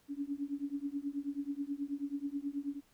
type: tone with tremolo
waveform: sine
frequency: 283.3 Hz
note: C#4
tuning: 38 cents sharp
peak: -31 dBFS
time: 0.08-2.81 s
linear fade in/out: 50 ms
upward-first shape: triangle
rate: 9.3 Hz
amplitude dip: 100%
effects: pink hiss -69 dBFS RMS until 2.93 s